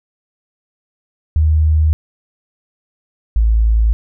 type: tone pair in turn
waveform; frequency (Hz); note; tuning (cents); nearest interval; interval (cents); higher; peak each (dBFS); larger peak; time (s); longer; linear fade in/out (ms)
sine; 77.78 / 55.21; D#2 / A1; 0 / +7; tritone; 593; first; -9; neither; 1.36-1.93 / 3.36-3.93; neither; 0
effects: none